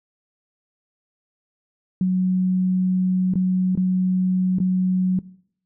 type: tone with dropouts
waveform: sine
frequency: 184.7 Hz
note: F#3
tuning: 3 cents flat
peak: -16 dBFS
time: 2.01-5.19 s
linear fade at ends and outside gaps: 2 ms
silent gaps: 3.338-3.355 / 3.753-3.774 / 4.586-4.601 s
effects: noise-tail reverb RT60 0.6 s tail -19 dB re dry